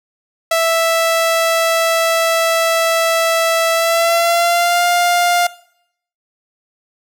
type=tone with pitch glide; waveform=sawtooth; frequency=659.3 to 702.6 Hz; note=E5 to F5; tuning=0 to +10 cents; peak=-8 dBFS; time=0.51-5.47 s; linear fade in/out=5 ms; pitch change=+110 cents; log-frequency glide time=3.73-4.84 s; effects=noise-tail reverb RT60 0.7 s tail -20 dB re dry